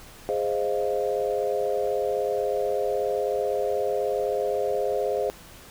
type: chord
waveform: sine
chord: F minor seventh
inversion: first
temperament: equal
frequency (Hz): 415.3 / 523.3 / 622.3 / 698.5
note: Ab4 / C5 / Eb5 / F5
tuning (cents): 0 / 0 / 0 / 0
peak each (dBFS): -27 / -27 / -30 / -32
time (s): 0.29-5.3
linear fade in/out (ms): 0
effects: pink hiss -47 dBFS RMS until 5.7 s